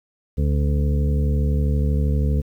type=harmonic tone with a mistuned harmonic; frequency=72.4 Hz; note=D2; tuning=24 cents flat; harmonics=1 / 2 / 3 / 4 / 6 / 7; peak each=-18 / -23 / -28 / -35 / -33 / -36 dBFS; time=0.37-2.42 s; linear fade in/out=20 ms; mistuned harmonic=1; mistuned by=-15 cents; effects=9-bit